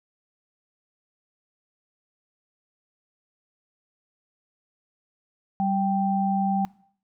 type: tone pair together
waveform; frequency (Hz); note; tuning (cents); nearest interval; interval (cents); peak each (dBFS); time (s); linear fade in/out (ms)
sine; 194.42 / 784; G3 / G5; -14 / 0; 2 octaves; 2414; -24; 5.6-6.65; 0
effects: noise-tail reverb RT60 0.6 s tail -22 dB re dry